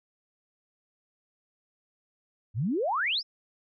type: exponential sweep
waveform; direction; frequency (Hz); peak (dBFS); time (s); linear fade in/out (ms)
sine; up; 94.1 to 5530; -25; 2.54-3.23; 50
effects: none